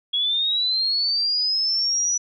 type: linear sweep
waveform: sine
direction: up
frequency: 3322 to 5920 Hz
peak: -19 dBFS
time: 0.13-2.18 s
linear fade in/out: 10 ms
effects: none